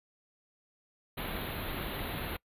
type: band-stop noise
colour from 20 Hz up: pink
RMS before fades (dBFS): -37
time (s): 1.17-2.37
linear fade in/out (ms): 10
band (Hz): 4100 to 11000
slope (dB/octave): 96
effects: noise-tail reverb RT60 0.1 s tail -24 dB re dry + resampled to 32000 Hz